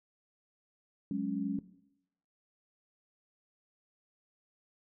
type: chord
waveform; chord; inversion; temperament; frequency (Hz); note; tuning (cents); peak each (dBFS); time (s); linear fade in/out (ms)
sine; F# suspended second; none; equal; 185 / 207.7 / 277.2; F#3 / G#3 / C#4; 0 / 0 / 0; -37 / -35 / -35; 1.11-1.59; 2
effects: noise-tail reverb RT60 0.8 s tail -17 dB re dry